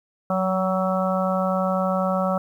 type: harmonic tone with a mistuned harmonic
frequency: 188 Hz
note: F#3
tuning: 28 cents sharp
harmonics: 1 / 3 / 4 / 5 / 6 / 7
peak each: -24 / -24 / -28 / -35 / -31 / -28 dBFS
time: 0.3-2.38 s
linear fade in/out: 2 ms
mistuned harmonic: 1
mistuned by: -23 cents
effects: 9-bit